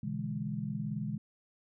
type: chord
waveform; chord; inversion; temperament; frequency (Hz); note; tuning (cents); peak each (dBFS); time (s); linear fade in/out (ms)
sine; E dominant seventh; second; equal; 123.47 / 146.83 / 164.81 / 207.7; B2 / D3 / E3 / G#3; 0 / 0 / 0 / 0; -40 / -39 / -40 / -37; 0.03-1.18; 5
effects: none